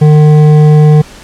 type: tone with hard clipping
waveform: triangle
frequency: 151.5 Hz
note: D#3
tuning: 46 cents flat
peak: -3 dBFS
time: 0.01-1.02 s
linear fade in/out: 10 ms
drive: 13 dB
effects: pink hiss -33 dBFS RMS until 1.23 s + low-pass 9000 Hz 12 dB/octave